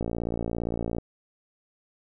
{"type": "click train", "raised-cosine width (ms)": 2, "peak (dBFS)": -16, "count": 57, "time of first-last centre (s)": [0.01, 0.984], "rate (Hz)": 57.5, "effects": []}